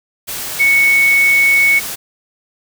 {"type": "tone in noise", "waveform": "sine", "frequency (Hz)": 2217, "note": "C#7", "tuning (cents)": 0, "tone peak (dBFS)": -8, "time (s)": [0.59, 1.8], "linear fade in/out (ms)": 20, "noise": "white", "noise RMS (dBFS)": -24, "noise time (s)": [0.27, 1.96], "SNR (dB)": 13, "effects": []}